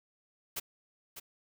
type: noise with echo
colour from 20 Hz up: white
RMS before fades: -36 dBFS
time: 0.56-0.6 s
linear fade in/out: 10 ms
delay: 600 ms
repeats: 1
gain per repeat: -9 dB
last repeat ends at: 1.2 s
effects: none